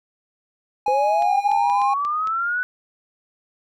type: tone with pitch glide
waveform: triangle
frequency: 830 to 810.6 Hz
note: G#5 to G#5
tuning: -1 to -42 cents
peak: -16 dBFS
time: 0.86-1.94 s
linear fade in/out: 5 ms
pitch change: -41 cents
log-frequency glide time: 1.18-1.31 s
type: linear sweep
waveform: sine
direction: up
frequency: 499.1 to 1500 Hz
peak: -20 dBFS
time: 0.88-2.63 s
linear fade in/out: 0 ms
type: clicks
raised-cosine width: 0.2 ms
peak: -20 dBFS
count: 6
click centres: 1.223 / 1.516 / 1.699 / 1.817 / 2.05 / 2.273 s
effects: none